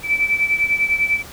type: beating tone pair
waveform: sine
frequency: 2315 / 2325 Hz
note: D7 / D7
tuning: -25 / -18 cents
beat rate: 10 Hz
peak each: -17 / -21 dBFS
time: 0.03-1.23 s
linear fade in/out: 50 ms
effects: pink hiss -38 dBFS RMS until 1.32 s